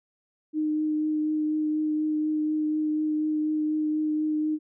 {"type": "tone with vibrato", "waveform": "sine", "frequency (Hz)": 306.9, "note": "D#4", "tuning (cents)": -24, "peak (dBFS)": -23, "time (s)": [0.53, 4.59], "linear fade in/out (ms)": 50, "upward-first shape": "triangle", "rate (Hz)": 4.1, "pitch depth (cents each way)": 13, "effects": []}